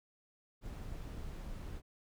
brown noise, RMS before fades -44 dBFS, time 0.61-1.82 s, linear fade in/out 50 ms, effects none

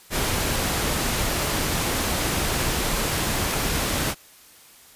pink noise, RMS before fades -24 dBFS, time 0.1-4.15 s, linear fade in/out 50 ms, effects white hiss -50 dBFS RMS until 4.95 s + resampled to 32000 Hz

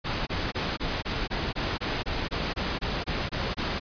pink noise bursts, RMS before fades -29 dBFS, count 15, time 0.04-3.798 s, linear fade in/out 20 ms, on 230 ms, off 22 ms, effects resampled to 11025 Hz

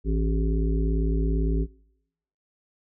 harmonic tone with a mistuned harmonic, 54.2 Hz, A1, 25 cents flat, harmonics 1 / 3 / 5 / 7 / 8, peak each -22 / -30 / -31 / -33 / -37 dBFS, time 0.04-1.67 s, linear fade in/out 50 ms, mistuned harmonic 8, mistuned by -67 cents, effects noise-tail reverb RT60 0.8 s tail -24 dB re dry

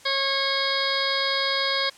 harmonic tone, 546 Hz, C#5, 26 cents flat, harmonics 1 / 2 / 3 / 4 / 6 / 7 / 8 / 9, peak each -30 / -30 / -30 / -30 / -30 / -30 / -30 / -30 dBFS, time 0.05-1.9 s, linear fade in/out 10 ms, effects white hiss -49 dBFS RMS until 1.97 s + low-pass 8000 Hz 12 dB/octave

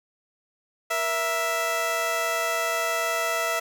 15% pulse tone pair together, 473.1 / 661 Hz, A#4 / E5, +26 / +5 cents, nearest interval tritone, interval 579 cents, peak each -26 / -18 dBFS, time 0.9-3.6 s, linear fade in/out 10 ms, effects none

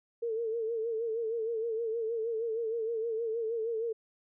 sine tone with vibrato, 453.3 Hz, A#4, 48 cents flat, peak -30 dBFS, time 0.22-3.93 s, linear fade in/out 10 ms, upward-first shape sine, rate 6.4 Hz, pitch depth 66 cents each way, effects none

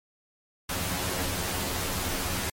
pink noise with comb filter, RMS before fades -30 dBFS, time 0.69-2.5 s, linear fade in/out 5 ms, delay 11 ms, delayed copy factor +0.8, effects MP3 64 kbps

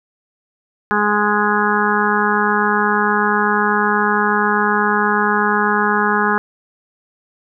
harmonic tone, 208.2 Hz, G#3, 5 cents sharp, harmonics 1 / 2 / 4 / 5 / 6 / 7 / 8, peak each -21 / -21 / -21 / -21 / -21 / -21 / -21 dBFS, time 0.91-6.38 s, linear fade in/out 0 ms, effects none

